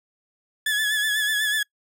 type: tone with vibrato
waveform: 30% pulse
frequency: 1712 Hz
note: A6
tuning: 48 cents flat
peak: -18 dBFS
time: 0.66-1.63 s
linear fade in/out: 5 ms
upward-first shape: sine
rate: 8.1 Hz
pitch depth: 47 cents each way
effects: noise-tail reverb RT60 0.1 s tail -26 dB re dry